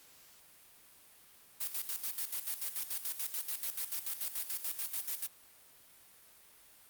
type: noise with tremolo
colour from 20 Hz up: blue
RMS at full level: -36 dBFS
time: 1.6-5.27 s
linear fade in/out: 10 ms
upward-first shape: square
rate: 6.9 Hz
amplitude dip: 70%
effects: white hiss -60 dBFS RMS until 6.89 s + Opus 48 kbps